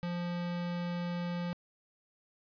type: tone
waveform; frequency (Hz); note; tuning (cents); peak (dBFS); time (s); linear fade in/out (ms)
square; 174.61; F3; 0; -34; 0.03-1.53; 0
effects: resampled to 11025 Hz + 11-bit